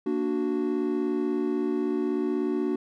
triangle chord, Bb augmented, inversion none, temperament equal, 233.1 / 293.7 / 370 Hz, Bb3 / D4 / F#4, 0 / 0 / 0 cents, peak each -29 / -26 / -26 dBFS, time 0.06-2.76 s, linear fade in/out 5 ms, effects none

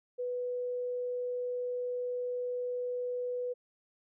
sine tone, 493.9 Hz, B4, in tune, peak -32 dBFS, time 0.18-3.54 s, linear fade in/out 20 ms, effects none

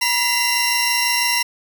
sawtooth tone cluster, 961 / 2030 / 2757 / 5540 Hz, B5 / B6 / F7 / F8, -48 / +47 / -23 / -15 cents, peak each -19 dBFS, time 0.01-1.43 s, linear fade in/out 10 ms, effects none

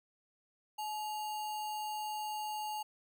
sine tone with sample-and-hold, 852 Hz, G#5, 44 cents sharp, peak -36 dBFS, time 0.78-2.83 s, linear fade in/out 10 ms, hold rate 3675 Hz, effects none

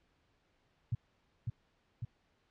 sine tone with echo, 116.54 Hz, A#2, in tune, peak -29 dBFS, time 0.92-0.95 s, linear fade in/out 5 ms, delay 550 ms, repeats 2, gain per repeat -3 dB, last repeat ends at 2.05 s, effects pink hiss -74 dBFS RMS until 2.5 s + low-pass 4000 Hz 12 dB/octave

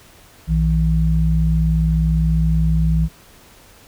sine tone pair together, 60.3 / 160.98 Hz, B1 / E3, -41 / -41 cents, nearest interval octave + perfect fourth, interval 1700 cents, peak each -16 dBFS, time 0.47-3.09 s, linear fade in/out 50 ms, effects pink hiss -47 dBFS RMS until 3.87 s

